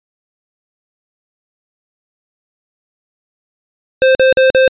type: tone bursts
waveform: square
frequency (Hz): 523.3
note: C5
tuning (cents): 0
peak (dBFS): -7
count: 4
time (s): 4.02-4.678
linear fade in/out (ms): 0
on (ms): 130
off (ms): 46
effects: resampled to 8000 Hz